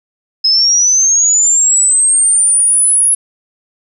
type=linear sweep; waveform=sine; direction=up; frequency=5100 to 10590 Hz; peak=-7 dBFS; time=0.44-3.15 s; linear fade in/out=10 ms; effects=none